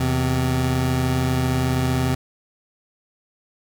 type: tone pair together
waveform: 25% pulse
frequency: 80.9 / 128.9 Hz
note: E2 / C3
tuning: -32 / -26 cents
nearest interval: minor sixth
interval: 806 cents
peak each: -21 / -16 dBFS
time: 0-2.15 s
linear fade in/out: 5 ms
effects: none